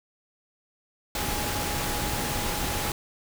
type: tone in noise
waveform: sine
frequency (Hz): 830.6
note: G#5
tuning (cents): 0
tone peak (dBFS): -36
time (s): 1.15-2.92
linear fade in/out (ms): 2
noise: pink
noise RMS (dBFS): -29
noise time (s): 1.15-2.92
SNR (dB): -10
effects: none